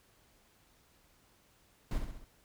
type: noise with echo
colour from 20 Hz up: brown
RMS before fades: -32 dBFS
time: 1.91-1.98 s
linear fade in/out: 2 ms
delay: 66 ms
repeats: 4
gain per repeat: -5 dB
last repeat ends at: 2.244 s
effects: pink hiss -67 dBFS RMS until 2.44 s